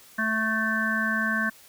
harmonic tone, 220 Hz, A3, in tune, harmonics 1 / 3 / 5 / 7 / 8, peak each -29 / -37 / -33 / -26 / -29 dBFS, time 0.18-1.5 s, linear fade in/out 10 ms, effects white hiss -52 dBFS RMS until 1.68 s

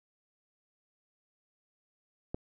click, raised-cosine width 2 ms, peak -21 dBFS, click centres 2.345 s, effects none

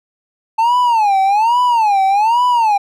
triangle tone with vibrato, 873 Hz, A5, 14 cents flat, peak -8 dBFS, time 0.58-2.78 s, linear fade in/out 10 ms, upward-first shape sine, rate 1.2 Hz, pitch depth 220 cents each way, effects none

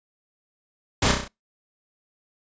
pink noise with echo, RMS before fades -20 dBFS, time 1.02-1.12 s, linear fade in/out 5 ms, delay 32 ms, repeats 5, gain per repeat -4 dB, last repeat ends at 1.28 s, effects noise-tail reverb RT60 0.2 s tail -25 dB re dry + resampled to 16000 Hz

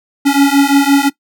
square beating tone pair, 277.2 / 283 Hz, C#4 / C#4, 0 / +36 cents, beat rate 5.8 Hz, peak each -11 dBFS, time 0.25-1.1 s, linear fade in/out 20 ms, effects noise-tail reverb RT60 0.1 s tail -19 dB re dry

